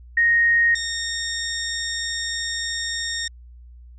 sine / 10% pulse tone pair in turn, 1864.7 / 1843.3 Hz, A#6 / A#6, 0 / -20 cents, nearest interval unison, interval 20 cents, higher first, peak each -14 dBFS, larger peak neither, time 0.17-0.75 / 0.75-3.28 s, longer second, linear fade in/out 5 ms, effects added 60 Hz sine -41 dBFS peak until 3.98 s + resampled to 16000 Hz

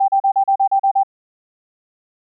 sine tone bursts, 784 Hz, G5, in tune, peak -11 dBFS, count 9, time 0-1.034 s, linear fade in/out 10 ms, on 82 ms, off 37 ms, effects none

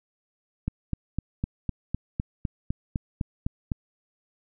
click train, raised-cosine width 5 ms, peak -14 dBFS, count 13, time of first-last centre 0.68-3.718 s, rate 3.95 Hz, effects none

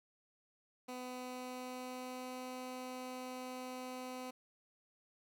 15% pulse tone with pitch glide, 251.5 to 254.4 Hz, B3 to C4, +32 to -48 cents, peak -37 dBFS, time 0.88-4.31 s, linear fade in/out 10 ms, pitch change +20 cents, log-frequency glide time 1-2.46 s, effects none

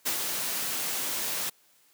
white noise with ADSR envelope, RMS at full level -27 dBFS, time 0.05-1.5 s, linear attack 20 ms, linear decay 81 ms, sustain -4 dB, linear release 10 ms, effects white hiss -63 dBFS RMS until 1.93 s + high-pass 150 Hz 12 dB/octave

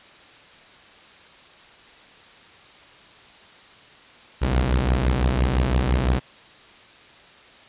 sawtooth beating tone pair, 61.74 / 67.64 Hz, B1 / C#2, 0 / -42 cents, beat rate 5.9 Hz, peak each -16 / -19 dBFS, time 4.41-6.2 s, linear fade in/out 20 ms, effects white hiss -48 dBFS RMS until 7.68 s + resampled to 8000 Hz

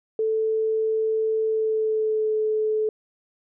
sine tone with pitch glide, 440 to 432.2 Hz, A4 to A4, 0 to -31 cents, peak -20 dBFS, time 0.19-2.89 s, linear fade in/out 2 ms, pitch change -31 cents, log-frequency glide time 1.46-2.35 s, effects none

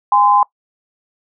sine tone pair together, 820 / 1028.7 Hz, G#5 / C6, -22 / -30 cents, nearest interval major third, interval 392 cents, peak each -12 / -11 dBFS, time 0.12-0.43 s, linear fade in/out 2 ms, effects noise-tail reverb RT60 0.1 s tail -21 dB re dry

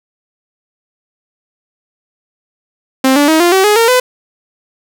sawtooth tone with pitch steps, 263.7 / 289.2 / 317.2 / 348 / 381.6 / 418.6 / 459.1 / 503.6 Hz, C4 / D4 / D#4 / F4 / G4 / G#4 / A#4 / B4, +14 / -27 / +33 / -6 / -47 / +14 / -26 / +34 cents, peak -3 dBFS, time 3.04-4 s, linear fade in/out 5 ms, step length 120 ms, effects none

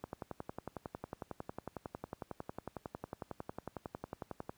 click train, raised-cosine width 1 ms, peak -26 dBFS, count 50, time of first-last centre 0.04-4.495 s, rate 11 Hz, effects pink hiss -69 dBFS RMS until 4.57 s + high-pass 60 Hz 12 dB/octave

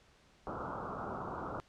white low-pass noise, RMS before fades -41 dBFS, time 0.47-1.6 s, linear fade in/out 0 ms, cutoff 1400 Hz, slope 96 dB/octave, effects pink hiss -65 dBFS RMS until 1.68 s + low-pass 6000 Hz 12 dB/octave

